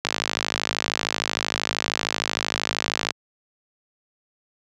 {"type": "click train", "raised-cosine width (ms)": 0.2, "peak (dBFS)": -3, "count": 163, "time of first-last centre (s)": [0.05, 3.107], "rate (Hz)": 53, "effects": ["high-pass 100 Hz 12 dB/octave"]}